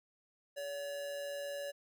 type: tone with amplitude modulation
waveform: square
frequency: 569 Hz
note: C#5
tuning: 45 cents sharp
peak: -38 dBFS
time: 0.56-1.72 s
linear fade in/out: 20 ms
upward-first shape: sine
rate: 154 Hz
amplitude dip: 35%
effects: none

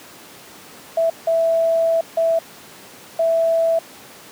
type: tone bursts at uneven times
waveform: sine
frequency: 659.3 Hz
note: E5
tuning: in tune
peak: -14 dBFS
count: 4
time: 0.97-1.1 / 1.27-2.01 / 2.17-2.39 / 3.19-3.79 s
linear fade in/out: 5 ms
effects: pink hiss -41 dBFS RMS until 4.31 s + high-pass 200 Hz 12 dB/octave

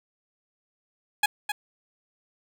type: tone with echo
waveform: 15% pulse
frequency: 834 Hz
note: G#5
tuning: 7 cents sharp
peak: -12 dBFS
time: 1.23-1.26 s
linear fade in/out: 5 ms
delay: 260 ms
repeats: 1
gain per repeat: -8 dB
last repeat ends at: 1.52 s
effects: none

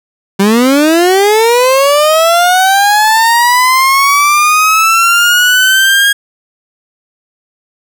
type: linear sweep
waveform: 30% pulse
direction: up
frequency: 190.3 to 1639 Hz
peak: -3 dBFS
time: 0.39-6.13 s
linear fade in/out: 10 ms
effects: none

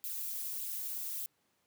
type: noise with flanger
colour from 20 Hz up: violet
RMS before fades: -39 dBFS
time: 0.04-1.26 s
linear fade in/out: 0 ms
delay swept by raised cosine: 0.25 to 3.15 ms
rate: 1.7 Hz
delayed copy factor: +0.5
effects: pink hiss -75 dBFS RMS until 1.66 s + high-pass 150 Hz 12 dB/octave

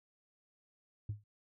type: tone with exponential decay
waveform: sine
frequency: 104.5 Hz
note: G#2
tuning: 11 cents sharp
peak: -31 dBFS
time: 1.09-1.24 s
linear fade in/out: 5 ms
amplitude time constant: 31 ms
effects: noise-tail reverb RT60 0.1 s tail -24 dB re dry + tanh soft clip ceiling -32 dBFS

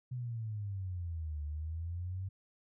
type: exponential two-way sweep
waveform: sine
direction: down then up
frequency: 127.4 to 73.42 to 96.5 Hz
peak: -36 dBFS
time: 0.11-2.29 s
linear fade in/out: 10 ms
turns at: 1.43 s
effects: none

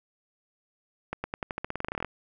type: accelerating click train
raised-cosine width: 0.5 ms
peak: -16 dBFS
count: 18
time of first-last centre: 1.13-2.047 s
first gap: 110 ms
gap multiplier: 0.9
effects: none

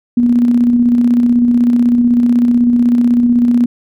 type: tone with tremolo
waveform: sine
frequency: 240.8 Hz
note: B3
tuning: 44 cents flat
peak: -6 dBFS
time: 0.17-3.66 s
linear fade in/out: 5 ms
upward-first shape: square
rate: 16 Hz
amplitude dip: 30%
effects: none

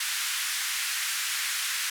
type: band-pass noise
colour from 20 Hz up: pink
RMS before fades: -30 dBFS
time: 0-1.9 s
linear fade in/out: 5 ms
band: 1500 to 13000 Hz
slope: 24 dB/octave
effects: none

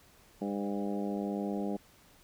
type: harmonic tone with a mistuned harmonic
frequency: 101.1 Hz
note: G#2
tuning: 46 cents flat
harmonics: 2 / 3 / 4 / 5 / 6 / 7 / 8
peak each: -34 / -38 / -40 / -42 / -44 / -45 / -46 dBFS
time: 0.41-1.77 s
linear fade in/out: 10 ms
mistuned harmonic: 6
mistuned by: -18 cents
effects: pink hiss -61 dBFS RMS until 2.23 s

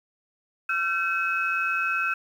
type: tone cluster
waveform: sine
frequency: 1362 / 1538 / 2563 Hz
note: F6 / G6 / E7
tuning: -44 / -33 / -49 cents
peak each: -27 dBFS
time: 0.69-2.14 s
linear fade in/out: 5 ms
effects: tanh soft clip ceiling -13 dBFS + 9-bit

